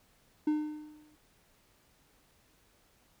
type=tone with exponential decay; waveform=triangle; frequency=303.3 Hz; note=D#4; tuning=44 cents flat; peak=-22 dBFS; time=0.47-1.16 s; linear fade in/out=5 ms; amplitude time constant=150 ms; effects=pink hiss -67 dBFS RMS until 3.2 s